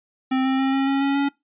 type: tone with pitch steps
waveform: square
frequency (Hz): 261.6 / 264.6 / 267.7 / 270.8 / 274 / 277.2 / 280.4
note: C4 / C4 / C4 / C#4 / C#4 / C#4 / C#4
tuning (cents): 0 / +20 / +40 / -40 / -20 / 0 / +20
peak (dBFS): -19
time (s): 0.31-1.29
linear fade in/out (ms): 10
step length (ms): 140
effects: noise-tail reverb RT60 0.2 s tail -23 dB re dry + resampled to 8000 Hz